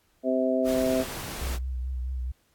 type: harmonic tone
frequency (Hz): 129.8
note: C3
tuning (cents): -13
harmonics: 2 / 3 / 4 / 5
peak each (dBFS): -26 / -31 / -29 / -26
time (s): 0.23-1.05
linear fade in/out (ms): 50
type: noise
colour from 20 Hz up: pink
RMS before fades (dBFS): -36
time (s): 0.64-1.59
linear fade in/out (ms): 50
type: tone with vibrato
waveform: sine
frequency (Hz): 63.5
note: B1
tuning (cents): +49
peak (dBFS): -28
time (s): 1.41-2.32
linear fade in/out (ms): 10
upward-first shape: triangle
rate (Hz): 4.6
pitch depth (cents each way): 57
effects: pink hiss -67 dBFS RMS until 2.54 s + AAC 64 kbps